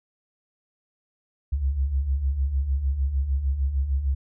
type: beating tone pair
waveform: sine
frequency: 63.4 / 70 Hz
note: B1 / C#2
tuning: +46 / +18 cents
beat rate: 6.6 Hz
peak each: -29 / -22 dBFS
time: 1.52-4.15 s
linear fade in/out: 10 ms
effects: none